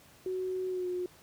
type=tone with pitch glide; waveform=sine; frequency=371.6 to 360.2 Hz; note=F#4 to F#4; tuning=+7 to -46 cents; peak=-31 dBFS; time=0.26-1.06 s; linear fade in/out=2 ms; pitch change=-53 cents; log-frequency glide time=0.68-0.88 s; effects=pink hiss -58 dBFS RMS until 1.22 s + high-pass 60 Hz 12 dB/octave